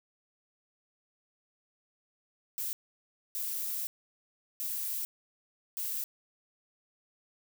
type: noise bursts at uneven times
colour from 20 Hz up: violet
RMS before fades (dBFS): -35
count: 4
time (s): 2.58-2.73 / 3.35-3.87 / 4.6-5.05 / 5.77-6.04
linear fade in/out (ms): 0
effects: none